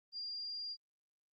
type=tone; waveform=sine; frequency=4793 Hz; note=D8; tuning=34 cents sharp; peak=-40 dBFS; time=0.12-0.77 s; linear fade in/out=50 ms; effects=Opus 24 kbps